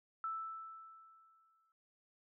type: tone with exponential decay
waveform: sine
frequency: 1320 Hz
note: E6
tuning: 2 cents sharp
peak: -36 dBFS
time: 0.24-1.72 s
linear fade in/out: 1 ms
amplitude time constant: 320 ms
effects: noise-tail reverb RT60 0.6 s tail -25 dB re dry